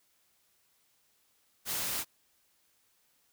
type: noise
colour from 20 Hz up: white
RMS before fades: -34 dBFS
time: 1.65-2.05 s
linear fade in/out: 50 ms
effects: white hiss -71 dBFS RMS until 3.32 s